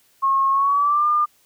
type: tone with pitch glide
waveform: sine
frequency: 1085 to 1203.9 Hz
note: C#6 to D6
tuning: -37 to +43 cents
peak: -15 dBFS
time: 0.22-1.26 s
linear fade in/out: 20 ms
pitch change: +180 cents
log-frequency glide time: 0.51-1.07 s
effects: white hiss -59 dBFS RMS until 1.45 s